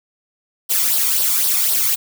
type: noise with flanger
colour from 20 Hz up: blue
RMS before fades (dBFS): -17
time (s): 0.69-1.96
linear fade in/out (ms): 20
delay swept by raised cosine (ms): 0.21 to 0.92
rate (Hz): 3.9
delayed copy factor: +0.6
effects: none